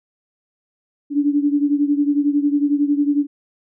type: beating tone pair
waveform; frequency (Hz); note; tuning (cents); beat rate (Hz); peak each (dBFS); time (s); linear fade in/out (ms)
sine; 286.4 / 297.4; D4 / D4; -43 / +22; 11; -16 / -20; 1.1-3.27; 50
effects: none